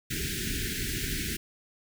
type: band-stop noise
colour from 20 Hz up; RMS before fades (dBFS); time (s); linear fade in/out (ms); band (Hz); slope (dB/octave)
pink; -32; 0.1-1.37; 10; 420 to 1500; 96
effects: none